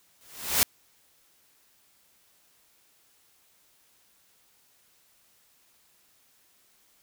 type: noise with exponential growth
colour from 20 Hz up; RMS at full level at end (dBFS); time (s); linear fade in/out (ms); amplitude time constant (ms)
white; -19; 0.21-0.63; 0; 90
effects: white hiss -64 dBFS RMS until 7.02 s